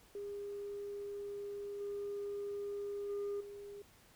sine tone with level steps, 405.7 Hz, G#4, 41 cents flat, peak -40 / -37 / -34 / -46 dBFS, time 0.15-3.82 s, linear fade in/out 2 ms, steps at 1.8 / 3.09 / 3.4 s, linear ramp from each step 10 ms, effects tanh soft clip ceiling -35 dBFS + pink hiss -64 dBFS RMS until 4.15 s

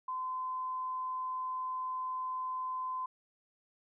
sine tone, 1026 Hz, C6, 34 cents flat, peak -34 dBFS, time 0.08-3.06 s, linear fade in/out 5 ms, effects none

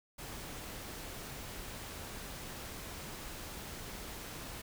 pink noise, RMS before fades -45 dBFS, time 0.18-4.62 s, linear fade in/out 10 ms, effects none

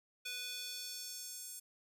square tone with high-pass filter sweep, 493.9 Hz, B4, in tune, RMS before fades -45 dBFS, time 0.25-1.6 s, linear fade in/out 10 ms, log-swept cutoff 2700 to 8300 Hz, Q 1.7, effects none

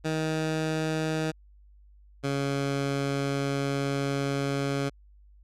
15% pulse tone pair in turn, 157.6 / 139.27 Hz, D#3 / C#3, +23 / +8 cents, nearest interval major second, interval 215 cents, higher first, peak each -20 dBFS, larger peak neither, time 0.04-1.32 / 2.23-4.9 s, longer second, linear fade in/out 20 ms, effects added 50 Hz sine -52 dBFS peak until 5.43 s + low-pass 8000 Hz 12 dB/octave

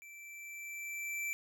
square tone with level ramp, 2335 Hz, D7, 11 cents flat, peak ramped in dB -51 to -35 dBFS, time 0.02-1.33 s, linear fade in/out 0 ms, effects none

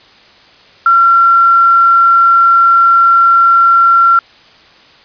sine tone with quantisation, 1365 Hz, F6, 40 cents flat, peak -4 dBFS, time 0.86-4.19 s, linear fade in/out 2 ms, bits 5, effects white hiss -42 dBFS RMS until 5.04 s + resampled to 11025 Hz

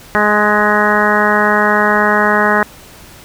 harmonic tone with a mistuned harmonic, 209.1 Hz, G#3, 12 cents sharp, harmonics 1 / 2 / 3 / 4 / 5 / 6 / 7 / 8 / 9, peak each -18 / -18 / -18 / -18 / -18 / -18 / -18 / -18 / -18 dBFS, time 0.15-2.63 s, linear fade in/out 0 ms, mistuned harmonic 7, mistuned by +19 cents, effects pink hiss -38 dBFS RMS until 3.24 s

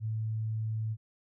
sine tone, 110 Hz, A2, in tune, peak -30 dBFS, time 0-0.97 s, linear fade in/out 50 ms, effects none

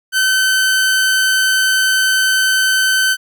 sawtooth tone, 1530 Hz, G6, 42 cents flat, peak -8 dBFS, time 0.12-3.17 s, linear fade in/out 50 ms, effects none

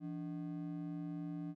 triangle ring-modulated tone, 230 Hz, A#3, 23 cents flat, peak -35 dBFS, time 0-1.55 s, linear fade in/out 50 ms, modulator 61.7 Hz, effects none

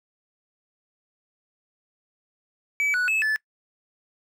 triangle tone with pitch steps, 2292 / 1475 / 2599 / 1740 Hz, D7 / F#6 / E7 / A6, -43 / -6 / -25 / -20 cents, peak -19 dBFS, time 2.8-3.36 s, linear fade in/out 0 ms, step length 140 ms, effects noise-tail reverb RT60 0.1 s tail -23 dB re dry

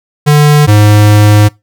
square tone pair in turn, 148.2 / 104.79 Hz, D3 / G#2, +16 / +16 cents, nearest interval tritone, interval 600 cents, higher first, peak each -3 dBFS, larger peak neither, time 0.26-0.67 / 0.67-1.49 s, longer second, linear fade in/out 20 ms, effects noise-tail reverb RT60 0.2 s tail -22 dB re dry

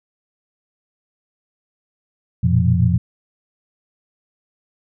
sine tone cluster, 87.9 / 115.3 / 122.6 / 173.7 Hz, F2 / A#2 / B2 / F3, +12 / -19 / -12 / -9 cents, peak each -18 dBFS, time 2.43-2.98 s, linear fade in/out 10 ms, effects none

